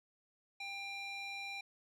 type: tone with band-pass filter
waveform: square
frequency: 794 Hz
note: G5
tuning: 22 cents sharp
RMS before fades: -44 dBFS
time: 0.6-1.61 s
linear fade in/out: 5 ms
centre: 3000 Hz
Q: 3.4
effects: none